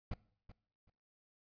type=noise with echo; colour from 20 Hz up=brown; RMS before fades=-38 dBFS; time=0.11-0.14 s; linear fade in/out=5 ms; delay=380 ms; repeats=2; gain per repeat=-15 dB; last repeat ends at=0.9 s; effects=noise-tail reverb RT60 0.6 s tail -22 dB re dry + resampled to 11025 Hz